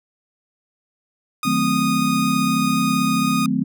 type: tone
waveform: sawtooth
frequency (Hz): 1238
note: D#6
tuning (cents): -9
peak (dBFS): -18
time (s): 1.43-3.46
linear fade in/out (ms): 2
type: chord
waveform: sine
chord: D# diminished seventh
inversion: none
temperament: equal with one note detuned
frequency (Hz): 155.56 / 185 / 220 / 258.3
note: D#3 / F#3 / A3 / C4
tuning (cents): 0 / 0 / 0 / -22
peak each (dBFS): -27 / -24 / -22 / -21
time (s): 1.45-3.64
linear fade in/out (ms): 10
effects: none